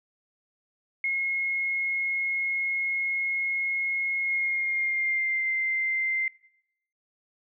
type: tone with pitch glide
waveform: sine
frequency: 2162 to 2085 Hz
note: C#7 to C7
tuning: -44 to -7 cents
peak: -24 dBFS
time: 1.04-6.28 s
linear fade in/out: 2 ms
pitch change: -63 cents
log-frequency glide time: 4.2-5.49 s
effects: noise-tail reverb RT60 0.8 s tail -21 dB re dry